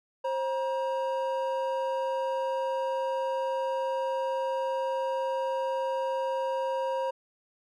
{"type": "tone pair together", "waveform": "triangle", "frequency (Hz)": [531, 951.1], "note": ["C5", "A#5"], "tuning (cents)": [25, 35], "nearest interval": "minor seventh", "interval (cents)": 1010, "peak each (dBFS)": [-27, -30], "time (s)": [0.24, 7.11], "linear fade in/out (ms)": 10, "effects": []}